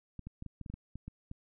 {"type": "clicks", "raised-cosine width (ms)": 5, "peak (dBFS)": -30, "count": 11, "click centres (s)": [0.193, 0.27, 0.424, 0.463, 0.613, 0.662, 0.7, 0.74, 0.956, 1.08, 1.314], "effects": []}